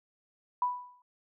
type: tone with exponential decay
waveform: sine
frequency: 987.8 Hz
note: B5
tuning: in tune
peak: -23 dBFS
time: 0.62-1.02 s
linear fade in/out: 2 ms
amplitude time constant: 85 ms
effects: none